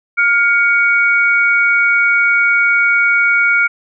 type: tone pair together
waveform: sine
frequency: 1411 / 2240 Hz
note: F6 / C#7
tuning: +17 / +18 cents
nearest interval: minor sixth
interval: 801 cents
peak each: -12 dBFS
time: 0.17-3.68 s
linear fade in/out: 20 ms
effects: none